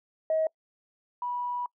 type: tone pair in turn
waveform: sine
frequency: 635 / 976.6 Hz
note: D#5 / B5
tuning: +35 / -20 cents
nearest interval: perfect fifth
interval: 745 cents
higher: second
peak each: -22 / -29 dBFS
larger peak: first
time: 0.3-0.47 / 1.22-1.66 s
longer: second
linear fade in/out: 2 ms
effects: noise-tail reverb RT60 0.1 s tail -26 dB re dry + tanh soft clip ceiling -18 dBFS